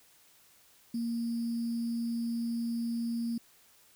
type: tone with sample-and-hold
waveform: sine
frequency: 232.9 Hz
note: A#3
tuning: 1 cent flat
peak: -30 dBFS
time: 0.94-3.38 s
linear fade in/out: 5 ms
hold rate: 4900 Hz
effects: white hiss -62 dBFS RMS until 3.95 s